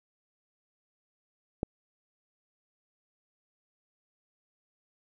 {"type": "click", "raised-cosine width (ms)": 2, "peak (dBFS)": -15, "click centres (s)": 1.631, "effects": []}